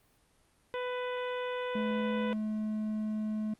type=harmonic tone; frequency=497.7 Hz; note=B4; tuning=13 cents sharp; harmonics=1 / 2 / 3 / 4 / 5 / 6 / 7; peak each=-34 / -40 / -44 / -46 / -48 / -50 / -51 dBFS; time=0.74-2.33 s; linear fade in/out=0 ms
type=tone; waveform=triangle; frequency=214.9 Hz; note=A3; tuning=41 cents flat; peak=-29 dBFS; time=1.75-3.54 s; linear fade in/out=5 ms
effects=pink hiss -68 dBFS RMS until 3.59 s + Opus 32 kbps